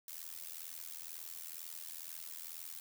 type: noise with amplitude modulation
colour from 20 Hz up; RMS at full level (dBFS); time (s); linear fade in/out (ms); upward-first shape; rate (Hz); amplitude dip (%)
blue; -43; 0.08-2.8; 2; sine; 82.1; 95
effects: none